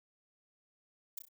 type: noise with echo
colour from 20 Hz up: violet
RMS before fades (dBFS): -40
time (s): 1.17-1.19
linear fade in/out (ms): 5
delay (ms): 32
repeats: 3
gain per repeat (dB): -7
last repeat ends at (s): 1.286
effects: none